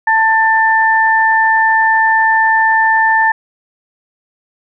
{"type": "tone pair together", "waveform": "sine", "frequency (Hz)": [887.9, 1780], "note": ["A5", "A6"], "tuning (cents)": [15, 20], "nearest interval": "octave", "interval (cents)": 1205, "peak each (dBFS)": [-11, -11], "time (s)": [0.07, 3.32], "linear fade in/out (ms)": 5, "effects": []}